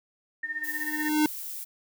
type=tone with exponential growth; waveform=square; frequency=304.3 Hz; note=D#4; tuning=38 cents flat; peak=-19 dBFS; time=0.43-1.26 s; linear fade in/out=2 ms; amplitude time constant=180 ms
type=tone with tremolo; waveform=sine; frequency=1822 Hz; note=A#6; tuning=40 cents flat; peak=-27 dBFS; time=0.43-1.09 s; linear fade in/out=5 ms; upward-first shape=sine; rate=16 Hz; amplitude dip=80%
type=noise; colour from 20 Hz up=violet; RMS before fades=-37 dBFS; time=0.63-1.65 s; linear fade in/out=20 ms
effects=none